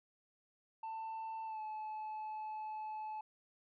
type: tone with pitch glide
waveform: sine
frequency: 890 to 862.7 Hz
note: A5 to A5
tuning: +20 to -34 cents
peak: -38 dBFS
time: 0.83-3.21 s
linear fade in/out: 5 ms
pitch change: -54 cents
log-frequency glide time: 1.45-1.61 s
effects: tanh soft clip ceiling -40 dBFS